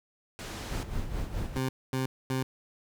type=low-pass noise; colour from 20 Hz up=pink; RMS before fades=-40 dBFS; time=0.39-0.83 s; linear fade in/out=0 ms; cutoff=8200 Hz; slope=12 dB/octave
type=noise with tremolo; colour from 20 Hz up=brown; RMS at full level=-31 dBFS; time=0.71-1.58 s; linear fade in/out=2 ms; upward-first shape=sine; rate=4.7 Hz; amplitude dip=60%
type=tone bursts; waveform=20% pulse; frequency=130.9 Hz; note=C3; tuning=1 cent sharp; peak=-23 dBFS; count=3; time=1.56-2.43 s; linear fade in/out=2 ms; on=130 ms; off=240 ms
effects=none